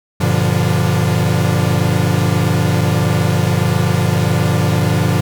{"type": "chord", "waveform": "45% pulse", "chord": "G minor seventh", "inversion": "none", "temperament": "equal with one note detuned", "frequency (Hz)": [98, 119.61, 146.83, 174.61], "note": ["G2", "Bb2", "D3", "F3"], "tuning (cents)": [0, 45, 0, 0], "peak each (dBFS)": -18, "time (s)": [0.2, 5.21], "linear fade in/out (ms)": 10, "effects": []}